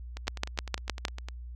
two click trains, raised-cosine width 0.2 ms, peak -22 / -10 dBFS, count 12 / 6, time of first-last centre 0.17-1.286 / 0.28-1.052 s, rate 9.86 / 6.48 Hz, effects added 60 Hz sine -39 dBFS peak until 1.55 s

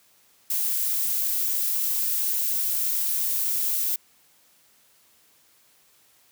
violet noise, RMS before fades -25 dBFS, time 0.5-3.96 s, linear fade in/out 5 ms, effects white hiss -60 dBFS RMS until 6.31 s + high-pass 60 Hz 12 dB/octave

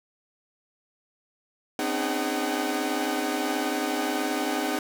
sawtooth tone cluster, 255.4 / 274 / 306.1 / 410 / 754 Hz, C4 / C#4 / D#4 / G#4 / F#5, -42 / -20 / -28 / -22 / +32 cents, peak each -29 / -30 / -26 / -29 / -28 dBFS, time 1.79-4.79 s, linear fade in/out 2 ms, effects none

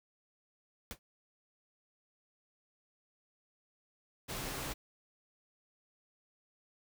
pink noise with exponential decay, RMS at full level -38 dBFS, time 0.91-0.99 s, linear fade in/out 0 ms, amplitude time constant 16 ms
pink noise, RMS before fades -40 dBFS, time 4.28-4.74 s, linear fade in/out 20 ms
effects none

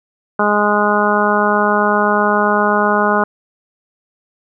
harmonic tone, 207.7 Hz, G#3, in tune, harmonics 1 / 2 / 3 / 4 / 5 / 6 / 7, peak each -19 / -19 / -19 / -19 / -19 / -19 / -19 dBFS, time 0.39-3.24 s, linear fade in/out 5 ms, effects none

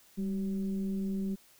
sine tone with frequency modulation, 196 Hz, G3, in tune, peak -30 dBFS, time 0.17-1.36 s, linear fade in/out 20 ms, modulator 184 Hz, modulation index 0.48, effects white hiss -61 dBFS RMS until 1.59 s

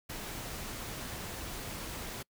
pink noise, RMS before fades -41 dBFS, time 0.09-2.23 s, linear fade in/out 10 ms, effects noise-tail reverb RT60 0.1 s tail -26 dB re dry

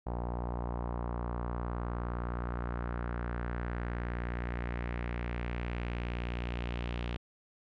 sawtooth tone with low-pass filter sweep, 59.5 Hz, A#1, 36 cents sharp, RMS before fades -36 dBFS, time 0.06-7.17 s, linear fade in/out 10 ms, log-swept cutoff 860 to 3100 Hz, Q 2.4, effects none

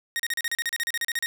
sawtooth tone bursts, 1864.7 Hz, A#6, in tune, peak -21 dBFS, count 16, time 0.16-1.26 s, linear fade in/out 0 ms, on 35 ms, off 36 ms, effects none

